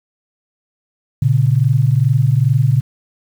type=tone pair together; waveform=sine; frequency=117.61 / 140 Hz; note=A#2 / C#3; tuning=+16 / +18 cents; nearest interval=minor third; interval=302 cents; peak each=-13 dBFS; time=1.22-2.81 s; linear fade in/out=5 ms; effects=7-bit